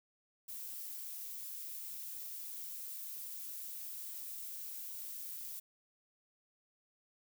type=noise; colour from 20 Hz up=violet; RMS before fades=-45 dBFS; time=0.48-5.6 s; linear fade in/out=10 ms; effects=none